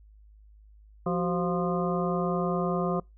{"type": "harmonic tone with a mistuned harmonic", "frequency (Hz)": 175, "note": "F3", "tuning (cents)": 4, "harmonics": [1, 2, 3, 4, 6, 7], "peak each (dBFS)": [-28, -31, -33, -34, -36, -36], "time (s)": [1.06, 3], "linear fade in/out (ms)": 5, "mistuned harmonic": 2, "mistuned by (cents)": 120, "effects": ["noise-tail reverb RT60 0.2 s tail -26 dB re dry", "added 52 Hz sine -51 dBFS peak until 3.17 s"]}